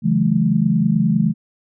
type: chord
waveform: sine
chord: F# minor seventh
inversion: second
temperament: equal with one note detuned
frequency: 138.59 / 164.81 / 185 / 214.6 Hz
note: C#3 / E3 / F#3 / A3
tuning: 0 / 0 / 0 / -43 cents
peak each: -22 / -18 / -21 / -17 dBFS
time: 0.02-1.34 s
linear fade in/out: 50 ms
effects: none